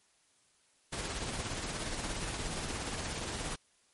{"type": "noise with tremolo", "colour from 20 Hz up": "pink", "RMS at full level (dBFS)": -36, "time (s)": [0.92, 3.56], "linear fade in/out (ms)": 10, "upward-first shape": "sine", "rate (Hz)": 17, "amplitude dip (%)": 35, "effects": ["white hiss -69 dBFS RMS until 3.93 s", "MP3 48 kbps"]}